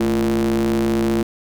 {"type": "ring-modulated tone", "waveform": "square", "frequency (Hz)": 61.9, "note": "B1", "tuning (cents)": 5, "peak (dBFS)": -14, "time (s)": [0, 1.23], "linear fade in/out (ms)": 5, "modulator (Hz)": 282, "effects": []}